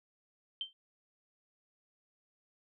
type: tone with exponential decay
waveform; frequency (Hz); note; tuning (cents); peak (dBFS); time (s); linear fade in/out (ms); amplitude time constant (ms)
sine; 3126; G7; -6; -31; 0.61-0.73; 1; 26
effects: none